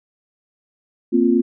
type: chord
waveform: sine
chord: Bb suspended second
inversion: none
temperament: equal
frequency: 233.1 / 261.6 / 349.2 Hz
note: Bb3 / C4 / F4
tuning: 0 / 0 / 0 cents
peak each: -17 dBFS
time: 1.12-1.42 s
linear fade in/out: 20 ms
effects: none